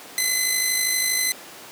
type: tone with amplitude modulation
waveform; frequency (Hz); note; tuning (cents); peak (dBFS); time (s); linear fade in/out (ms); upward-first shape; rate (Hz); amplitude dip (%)
10% pulse; 2032; B6; +49; -9; 0.18-1.32; 0; sine; 52.5; 40
effects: pink hiss -40 dBFS RMS until 1.71 s + high-pass 300 Hz 12 dB/octave